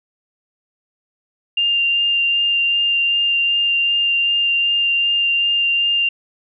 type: tone with vibrato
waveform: sine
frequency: 2794 Hz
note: F7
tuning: in tune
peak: -14 dBFS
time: 1.57-6.09 s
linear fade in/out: 5 ms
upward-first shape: sine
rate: 2.6 Hz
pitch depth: 9 cents each way
effects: none